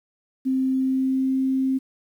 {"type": "tone with pitch glide", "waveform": "sine", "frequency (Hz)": [262.3, 264.3], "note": ["C4", "C4"], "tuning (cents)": [4, 18], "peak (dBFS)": -19, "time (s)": [0.45, 1.79], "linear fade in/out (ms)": 20, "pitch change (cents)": 14, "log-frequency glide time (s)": [0.7, 1.4], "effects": ["9-bit"]}